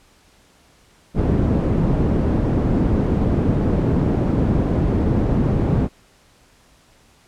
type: low-pass noise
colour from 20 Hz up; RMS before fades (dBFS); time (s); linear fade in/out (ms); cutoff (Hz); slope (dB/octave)
white; -18; 1.14-5.89; 50; 250; 12
effects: pink hiss -54 dBFS RMS until 7.27 s + low-pass 10000 Hz 12 dB/octave